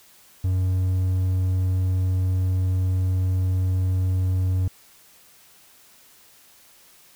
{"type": "tone", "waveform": "triangle", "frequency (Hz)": 92.5, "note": "F#2", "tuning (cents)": 0, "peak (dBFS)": -17, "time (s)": [0.44, 4.68], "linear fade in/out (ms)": 5, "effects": ["white hiss -53 dBFS RMS until 7.15 s"]}